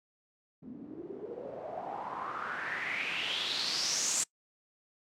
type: noise with low-pass filter sweep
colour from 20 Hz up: white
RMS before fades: -36 dBFS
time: 0.62-4.24 s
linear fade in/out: 10 ms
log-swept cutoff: 230 to 7700 Hz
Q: 5.3
effects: noise-tail reverb RT60 0.1 s tail -23 dB re dry + high-pass 150 Hz 12 dB/octave